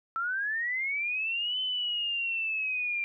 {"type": "linear two-way sweep", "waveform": "sine", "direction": "up then down", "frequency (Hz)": [1318.5, 3052, 2370], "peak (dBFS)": -28, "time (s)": [0.16, 3.04], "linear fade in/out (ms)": 0, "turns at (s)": 1.6, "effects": []}